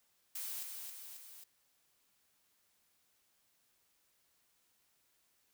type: noise with echo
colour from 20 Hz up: blue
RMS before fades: -42 dBFS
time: 0.35-0.63 s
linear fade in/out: 5 ms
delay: 270 ms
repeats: 3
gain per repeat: -4 dB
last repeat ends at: 1.44 s
effects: white hiss -75 dBFS RMS until 5.53 s